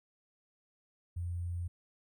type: tone with sample-and-hold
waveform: sine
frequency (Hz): 87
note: F2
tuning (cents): -6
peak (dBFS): -34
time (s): 1.16-1.68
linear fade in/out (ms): 10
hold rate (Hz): 8820
effects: none